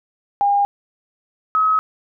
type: tone pair in turn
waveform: sine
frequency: 808 / 1277.4 Hz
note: G#5 / D#6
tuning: -48 / +45 cents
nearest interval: minor sixth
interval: 793 cents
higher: second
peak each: -13 dBFS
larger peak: neither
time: 0.41-0.65 / 1.55-1.79 s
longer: neither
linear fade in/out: 0 ms
effects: none